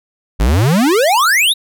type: exponential sweep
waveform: square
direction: up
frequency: 46.57 to 3939 Hz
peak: -10 dBFS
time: 0.39-1.54 s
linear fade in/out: 20 ms
effects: none